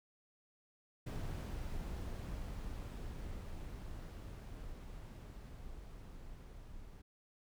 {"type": "noise with level ramp", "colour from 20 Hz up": "brown", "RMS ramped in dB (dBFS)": [-40, -53], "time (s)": [1.06, 7.02], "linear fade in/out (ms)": 10, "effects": []}